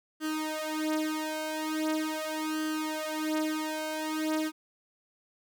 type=tone with flanger; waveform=sawtooth; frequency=311.1 Hz; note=D#4; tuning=in tune; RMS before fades=-32 dBFS; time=0.2-4.52 s; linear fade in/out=50 ms; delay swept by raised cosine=0.64 to 4.54 ms; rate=0.41 Hz; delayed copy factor=+1; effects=none